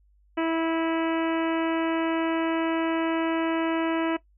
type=harmonic tone with a mistuned harmonic; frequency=327.1 Hz; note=E4; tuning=13 cents flat; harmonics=1 / 2 / 3 / 4 / 5 / 6 / 7 / 8 / 9; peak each=-24 / -30 / -34 / -36 / -38 / -40 / -41 / -42 / -43 dBFS; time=0.37-4.17 s; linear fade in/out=10 ms; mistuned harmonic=8; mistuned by=-24 cents; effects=noise-tail reverb RT60 0.1 s tail -17 dB re dry + added 50 Hz sine -58 dBFS peak until 4.37 s